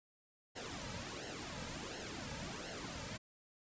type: noise with flanger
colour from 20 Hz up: pink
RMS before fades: -45 dBFS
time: 0.55-3.18 s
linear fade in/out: 20 ms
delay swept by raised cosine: 0.83 to 2.83 ms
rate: 1.4 Hz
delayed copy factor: -0.75
effects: resampled to 16000 Hz